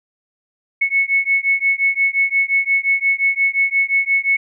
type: beating tone pair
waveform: sine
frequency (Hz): 2200 / 2205.7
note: C#7 / C#7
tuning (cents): -14 / -9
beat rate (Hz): 5.7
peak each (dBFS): -17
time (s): 0.81-4.37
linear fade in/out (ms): 10
effects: none